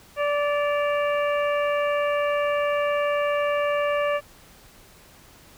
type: harmonic tone with a mistuned harmonic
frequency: 582 Hz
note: D5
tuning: 16 cents flat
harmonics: 1 / 2 / 3 / 4 / 5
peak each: -22 / -28 / -32 / -34 / -36 dBFS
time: 0.16-4.21 s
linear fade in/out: 50 ms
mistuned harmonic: 5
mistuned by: -75 cents
effects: pink hiss -51 dBFS RMS until 5.57 s